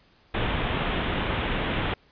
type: low-pass noise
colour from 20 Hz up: pink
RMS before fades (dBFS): -27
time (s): 0.34-1.94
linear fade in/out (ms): 5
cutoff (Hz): 3600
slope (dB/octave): 96
effects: pink hiss -60 dBFS RMS until 2.11 s + resampled to 11025 Hz